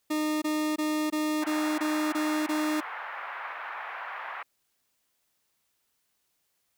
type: tone bursts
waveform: 40% pulse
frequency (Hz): 306.2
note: D#4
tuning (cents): -28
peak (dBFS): -25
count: 8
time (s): 0.1-2.807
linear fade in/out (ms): 10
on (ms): 320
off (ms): 21
type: band-pass noise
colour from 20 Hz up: pink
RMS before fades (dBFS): -38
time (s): 1.42-4.43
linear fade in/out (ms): 5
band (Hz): 810 to 2000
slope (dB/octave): 24
effects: white hiss -75 dBFS RMS until 6.77 s